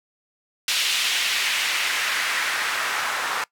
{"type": "noise with band-pass filter sweep", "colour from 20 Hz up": "white", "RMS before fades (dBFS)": -24, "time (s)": [0.68, 3.44], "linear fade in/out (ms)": 2, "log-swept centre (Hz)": [3200, 1200], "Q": 1.5, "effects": ["noise-tail reverb RT60 0.1 s tail -22 dB re dry"]}